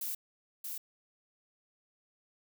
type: noise with echo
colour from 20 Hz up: violet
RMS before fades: -37 dBFS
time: 0.01-0.15 s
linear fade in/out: 5 ms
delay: 630 ms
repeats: 1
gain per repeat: -3 dB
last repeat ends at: 0.78 s
effects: none